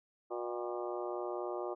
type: harmonic tone with a mistuned harmonic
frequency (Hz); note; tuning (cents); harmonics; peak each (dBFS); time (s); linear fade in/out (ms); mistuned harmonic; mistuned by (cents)
120.3; B2; -45; 3 / 4 / 5 / 6 / 7 / 8 / 9 / 10; -39 / -44 / -42 / -47 / -46 / -51 / -49 / -49; 0.3-1.75; 20; 7; -76
effects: none